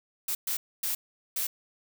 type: noise bursts at uneven times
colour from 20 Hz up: blue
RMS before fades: -30 dBFS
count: 4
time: 0.28-0.35 / 0.47-0.57 / 0.83-0.95 / 1.36-1.47 s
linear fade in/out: 5 ms
effects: none